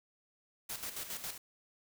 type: noise with tremolo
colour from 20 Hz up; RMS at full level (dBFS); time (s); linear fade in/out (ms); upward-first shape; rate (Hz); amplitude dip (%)
white; -40; 0.69-1.38; 10; square; 7.3; 60
effects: none